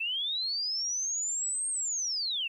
sine linear two-way sweep, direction up then down, 2600 to 8590 to 2600 Hz, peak -29 dBFS, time 0-2.48 s, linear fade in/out 10 ms, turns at 1.69 s, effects 11-bit

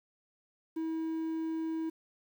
triangle tone with quantisation, 322.4 Hz, E4, 38 cents flat, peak -30 dBFS, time 0.76-1.9 s, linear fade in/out 10 ms, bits 10, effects none

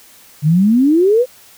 sine exponential sweep, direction up, 142.8 to 522 Hz, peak -8 dBFS, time 0.42-1.26 s, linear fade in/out 50 ms, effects white hiss -44 dBFS RMS until 1.57 s

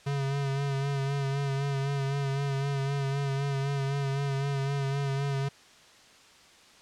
square tone with vibrato, 138.59 Hz, C#3, in tune, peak -28 dBFS, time 0.06-5.49 s, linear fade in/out 10 ms, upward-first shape sine, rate 3.9 Hz, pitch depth 35 cents each way, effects white hiss -55 dBFS RMS until 6.81 s + low-pass 6000 Hz 12 dB/octave

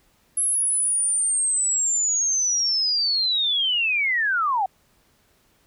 sine linear sweep, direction down, 10970 to 730 Hz, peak -19 dBFS, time 0.37-4.66 s, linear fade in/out 5 ms, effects pink hiss -62 dBFS RMS until 5.66 s

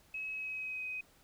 sine tone with pitch glide, 2565 to 2515 Hz, E7 to D#7, -48 to +18 cents, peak -37 dBFS, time 0.14-1.01 s, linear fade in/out 5 ms, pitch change -34 cents, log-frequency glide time 0.31-0.86 s, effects pink hiss -65 dBFS RMS until 1.23 s

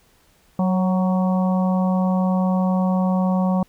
harmonic tone with a mistuned harmonic, 186.1 Hz, F#3, 10 cents sharp, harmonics 1 / 3 / 4 / 5 / 6, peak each -17 / -27 / -29 / -31 / -33 dBFS, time 0.59-3.63 s, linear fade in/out 2 ms, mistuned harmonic 3, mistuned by -26 cents, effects pink hiss -58 dBFS RMS until 3.68 s

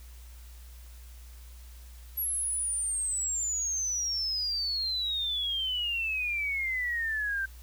sine exponential sweep, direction down, 11590 to 1554 Hz, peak -28 dBFS, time 2.17-7.46 s, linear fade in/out 10 ms, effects added 60 Hz sine -45 dBFS peak until 7.62 s + white hiss -57 dBFS RMS until 7.62 s

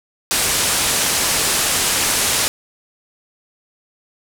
white low-pass noise, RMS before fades -18 dBFS, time 0.31-2.48 s, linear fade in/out 0 ms, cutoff 11000 Hz, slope 24 dB/octave, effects none

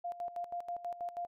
sine tone with tremolo, 698.5 Hz, F5, in tune, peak -35 dBFS, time 0.04-1.27 s, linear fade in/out 10 ms, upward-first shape square, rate 6.2 Hz, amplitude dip 75%, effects none

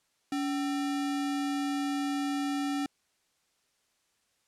sine tone with sample-and-hold, 283.3 Hz, C#4, 38 cents sharp, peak -28 dBFS, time 0.32-2.86 s, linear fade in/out 2 ms, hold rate 1050 Hz, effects white hiss -73 dBFS RMS until 4.47 s + low-pass 9000 Hz 12 dB/octave

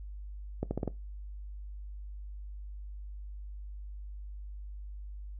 accelerating click train, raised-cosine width 2 ms, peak -18 dBFS, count 5, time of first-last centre 0.63-0.877 s, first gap 80 ms, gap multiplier 0.83, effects noise-tail reverb RT60 0.2 s tail -19 dB re dry + added 50 Hz sine -40 dBFS peak until 5.39 s

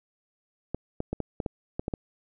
clicks, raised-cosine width 2 ms, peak -16 dBFS, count 9, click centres 0.746 / 1.004 / 1.13 / 1.203 / 1.402 / 1.462 / 1.795 / 1.881 / 1.938 s, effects none

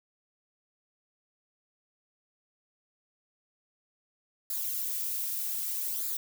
violet noise with flanger, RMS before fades -33 dBFS, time 4.5-6.17 s, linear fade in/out 2 ms, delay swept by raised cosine 0.34 to 3.44 ms, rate 0.64 Hz, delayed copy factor -0.6, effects none

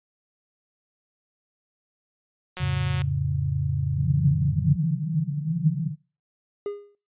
click train, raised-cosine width 0.2 ms, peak -17 dBFS, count 83, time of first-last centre 2.57-3.018 s, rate 183 Hz
sine chord, F augmented, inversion none, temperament equal with one note detuned, 87.31 / 110 / 139.15 Hz, F2 / A2 / C#3, 0 / 0 / +7 cents, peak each -28 / -30 / -24 dBFS, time 2.6-4.76 s, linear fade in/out 10 ms
pink band-pass noise, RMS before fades -25 dBFS, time 3.96-5.96 s, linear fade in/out 50 ms, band 140 to 170 Hz, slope 96 dB/octave
triangle tone with exponential decay, 408.6 Hz, G#4, 28 cents flat, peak -22 dBFS, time 6.66-6.95 s, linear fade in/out 1 ms, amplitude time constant 63 ms
effects noise-tail reverb RT60 0.4 s tail -25 dB re dry + resampled to 8000 Hz

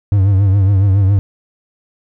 triangle tone with vibrato, 98 Hz, G2, in tune, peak -6 dBFS, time 0.12-1.19 s, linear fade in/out 0 ms, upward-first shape triangle, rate 7.2 Hz, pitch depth 91 cents each way, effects none

